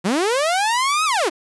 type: linear two-way sweep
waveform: sawtooth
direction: up then down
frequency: 164.81 to 1300 to 279.1 Hz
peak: -13 dBFS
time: 0.04-1.3 s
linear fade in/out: 20 ms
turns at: 1.05 s
effects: resampled to 24000 Hz + 7-bit